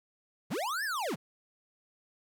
square linear two-way sweep, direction up then down, 98 to 1814 to 98 Hz, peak -32 dBFS, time 0.5-1.16 s, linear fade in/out 20 ms, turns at 0.84 s, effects 12-bit

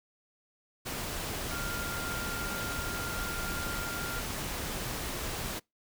sine tone in noise, 1397 Hz, F6, in tune, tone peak -38 dBFS, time 1.5-4.21 s, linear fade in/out 20 ms, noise pink, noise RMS -36 dBFS, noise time 0.85-5.6 s, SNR -5 dB, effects noise-tail reverb RT60 0.2 s tail -26 dB re dry

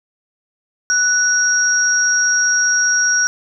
sine tone pair together, 1480 / 5645 Hz, F#6 / F8, 0 / +18 cents, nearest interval octave + major seventh, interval 2318 cents, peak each -15 dBFS, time 0.9-3.27 s, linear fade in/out 0 ms, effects none

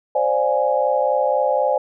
sine chord, D half-diminished seventh, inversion third, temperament equal, 523.3 / 587.3 / 698.5 / 830.6 Hz, C5 / D5 / F5 / Ab5, 0 / 0 / 0 / 0 cents, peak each -20 / -20 / -26 / -21 dBFS, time 0.15-1.78 s, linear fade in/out 5 ms, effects none

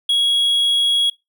triangle tone, 3322 Hz, G#7, in tune, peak -12 dBFS, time 0.09-1.1 s, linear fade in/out 5 ms, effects noise-tail reverb RT60 0.2 s tail -22 dB re dry

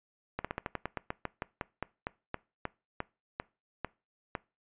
slowing click train, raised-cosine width 0.5 ms, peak -18 dBFS, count 20, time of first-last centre 0.39-4.352 s, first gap 56 ms, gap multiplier 1.13, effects noise-tail reverb RT60 0.3 s tail -22 dB re dry + resampled to 8000 Hz

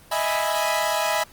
sawtooth chord, E major seventh, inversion third, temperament equal, 622.3 / 659.3 / 830.6 / 987.8 Hz, D#5 / E5 / G#5 / B5, 0 / 0 / 0 / 0 cents, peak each -23 dBFS, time 0.11-1.24 s, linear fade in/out 10 ms, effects pink hiss -50 dBFS RMS until 1.32 s + Opus 24 kbps

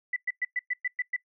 sine tone bursts, 1986 Hz, B6, 9 cents sharp, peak -26 dBFS, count 8, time 0.13-1.164 s, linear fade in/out 5 ms, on 33 ms, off 110 ms, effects noise-tail reverb RT60 0.1 s tail -19 dB re dry

